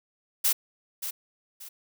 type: noise with echo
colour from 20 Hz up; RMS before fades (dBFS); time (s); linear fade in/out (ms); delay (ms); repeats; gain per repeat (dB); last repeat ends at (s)
blue; -23; 0.44-0.53; 10; 580; 2; -10; 1.69
effects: none